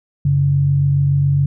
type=tone pair together; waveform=sine; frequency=93.3 / 140.48 Hz; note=F#2 / C#3; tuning=+15 / +23 cents; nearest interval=perfect fifth; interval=708 cents; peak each=-21 / -12 dBFS; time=0.25-1.46 s; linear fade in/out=5 ms; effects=none